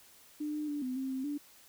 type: tone with pitch steps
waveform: sine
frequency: 299.5 / 301.3 / 292.2 / 254.7 / 265.2 / 262.7 / 291 Hz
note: D4 / D4 / D4 / C4 / C4 / C4 / D4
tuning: +34 / +44 / -9 / -46 / +23 / +7 / -16 cents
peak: -33 dBFS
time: 0.4-1.38 s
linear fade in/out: 10 ms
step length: 140 ms
effects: white hiss -59 dBFS RMS until 1.68 s